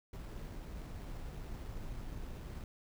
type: noise with sample-and-hold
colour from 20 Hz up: brown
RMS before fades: -44 dBFS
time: 0.13-2.64 s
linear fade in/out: 2 ms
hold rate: 6300 Hz
effects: none